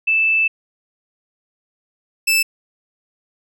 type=tone pair in turn; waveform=sine / sawtooth; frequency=2637 / 2637 Hz; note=E7 / E7; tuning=0 / 0 cents; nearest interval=unison; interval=0 cents; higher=neither; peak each=-13 / -10 dBFS; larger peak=second; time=0.07-0.48 / 2.27-2.43 s; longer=first; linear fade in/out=10 ms; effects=none